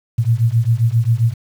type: beating tone pair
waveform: sine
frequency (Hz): 111.9 / 119.4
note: A2 / A#2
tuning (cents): +30 / +42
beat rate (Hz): 7.5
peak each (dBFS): -15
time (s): 0.18-1.34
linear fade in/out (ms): 10
effects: 7-bit